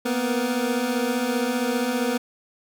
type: tone cluster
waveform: 25% pulse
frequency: 234.6 / 249.8 / 472.1 Hz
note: A#3 / B3 / A#4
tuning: +11 / +20 / +22 cents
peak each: -24 / -20 / -29 dBFS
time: 0.05-2.18 s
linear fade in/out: 10 ms
effects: none